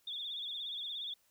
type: tone with vibrato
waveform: sine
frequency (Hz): 3490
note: A7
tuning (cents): -15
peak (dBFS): -38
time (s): 0.07-1.14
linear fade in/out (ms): 5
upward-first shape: triangle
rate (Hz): 17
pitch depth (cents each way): 110
effects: white hiss -72 dBFS RMS until 1.3 s